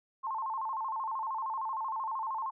sine tone with vibrato, 972 Hz, B5, 28 cents flat, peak -32 dBFS, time 0.23-2.51 s, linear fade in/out 20 ms, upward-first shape square, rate 13 Hz, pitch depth 160 cents each way, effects none

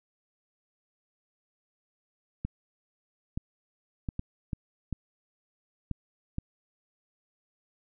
clicks, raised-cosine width 5 ms, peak -19 dBFS, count 8, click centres 2.45 / 3.375 / 4.088 / 4.194 / 4.532 / 4.927 / 5.913 / 6.384 s, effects none

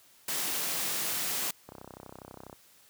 white high-pass noise, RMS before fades -32 dBFS, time 0.28-1.51 s, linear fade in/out 5 ms, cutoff 120 Hz, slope 96 dB/octave
click train, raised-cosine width 1 ms, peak -30 dBFS, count 28, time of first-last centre 1.69-2.529 s, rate 32.2 Hz
effects white hiss -60 dBFS RMS until 2.89 s + high-pass 60 Hz 12 dB/octave

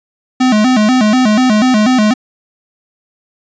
square tone with vibrato, 233.1 Hz, A#3, in tune, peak -8 dBFS, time 0.4-2.14 s, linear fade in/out 10 ms, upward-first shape square, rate 4.1 Hz, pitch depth 160 cents each way, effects resampled to 16000 Hz

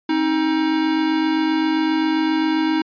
square tone pair together, 267.8 / 315.4 Hz, C4 / D#4, +40 / +24 cents, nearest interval minor third, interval 284 cents, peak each -25 / -18 dBFS, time 0.09-2.82 s, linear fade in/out 5 ms, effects resampled to 11025 Hz

